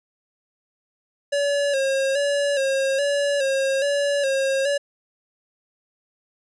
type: tone with vibrato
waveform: square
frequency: 554.4 Hz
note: C#5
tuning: in tune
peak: -20 dBFS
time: 1.32-4.78 s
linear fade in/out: 10 ms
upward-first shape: square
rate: 1.2 Hz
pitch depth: 48 cents each way
effects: resampled to 22050 Hz